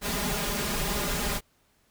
pink noise with comb filter, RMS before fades -29 dBFS, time 0.01-1.41 s, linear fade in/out 50 ms, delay 4.9 ms, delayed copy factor +0.95, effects pink hiss -67 dBFS RMS until 1.9 s

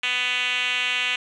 5% pulse tone with band-pass filter, 249.1 Hz, B3, 15 cents sharp, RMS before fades -24 dBFS, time 0.03-1.16 s, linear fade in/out 5 ms, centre 2800 Hz, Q 2.9, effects resampled to 22050 Hz + 8-bit

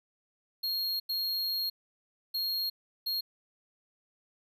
square tone bursts at uneven times, 4262 Hz, C8, 31 cents sharp, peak -30 dBFS, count 4, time 0.63-1 / 1.09-1.7 / 2.34-2.7 / 3.06-3.21 s, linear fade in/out 10 ms, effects none

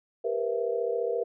sine tone cluster, 395.4 / 470.3 / 505 / 665 Hz, G4 / A#4 / B4 / E5, +15 / +15 / +39 / +15 cents, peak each -34 / -28 / -33 / -35 dBFS, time 0.24-1.24 s, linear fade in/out 10 ms, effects none

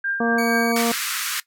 sine tone with tremolo, 1596 Hz, G6, 31 cents sharp, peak -20 dBFS, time 0.04-0.72 s, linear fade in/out 5 ms, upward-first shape triangle, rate 4.3 Hz, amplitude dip 65%
harmonic tone, 233.1 Hz, A#3, in tune, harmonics 1 / 2 / 3 / 4 / 5, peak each -21 / -23 / -26 / -33 / -30 dBFS, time 0.2-0.92 s, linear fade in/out 5 ms
sawtooth tone, 2259 Hz, C#7, 32 cents sharp, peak -24 dBFS, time 0.38-0.82 s, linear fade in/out 5 ms
pink band-pass noise, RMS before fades -26 dBFS, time 0.76-1.4 s, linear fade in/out 2 ms, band 1200 to 16000 Hz, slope 48 dB/octave
effects noise-tail reverb RT60 0.1 s tail -18 dB re dry

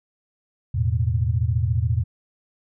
sine chord, E suspended fourth, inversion none, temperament equal with one note detuned, 82.41 / 109.05 / 123.47 Hz, E2 / A2 / B2, 0 / -15 / 0 cents, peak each -23 / -22 / -24 dBFS, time 0.74-2.04 s, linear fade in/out 10 ms, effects none

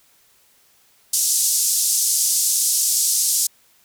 pink band-pass noise, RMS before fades -19 dBFS, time 1.13-3.47 s, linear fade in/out 5 ms, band 5700 to 12000 Hz, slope 24 dB/octave, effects white hiss -57 dBFS RMS until 3.84 s

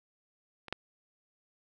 clicks, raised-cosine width 0.3 ms, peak -28 / -16 dBFS, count 2, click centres 0.683 / 0.726 s, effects none

